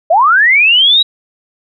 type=linear sweep; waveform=sine; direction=up; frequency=607 to 3895 Hz; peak=-5 dBFS; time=0.1-1.03 s; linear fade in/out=10 ms; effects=none